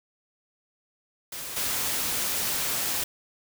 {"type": "noise with level steps", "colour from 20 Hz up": "white", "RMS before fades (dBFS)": [-36, -28], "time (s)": [1.32, 3.04], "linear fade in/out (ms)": 5, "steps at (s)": 1.56, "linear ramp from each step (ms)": 10, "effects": []}